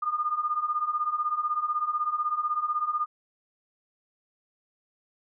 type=beating tone pair; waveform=sine; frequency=1206 / 1222 Hz; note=D6 / D#6; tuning=+46 / -32 cents; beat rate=16 Hz; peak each=-30 / -27 dBFS; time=0.02-3.06 s; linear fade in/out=10 ms; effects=none